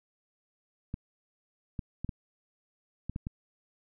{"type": "clicks", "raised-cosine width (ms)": 5, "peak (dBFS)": -22, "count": 7, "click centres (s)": [0.941, 1.792, 2.046, 2.092, 3.096, 3.161, 3.269], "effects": []}